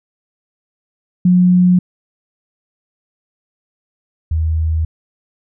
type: tone pair in turn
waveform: sine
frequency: 180.2 / 79.76 Hz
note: F#3 / D#2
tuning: -45 / +43 cents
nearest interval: octave + major second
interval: 1412 cents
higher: first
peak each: -7 / -13 dBFS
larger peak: first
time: 1.25-1.79 / 4.31-4.85 s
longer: neither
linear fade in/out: 5 ms
effects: none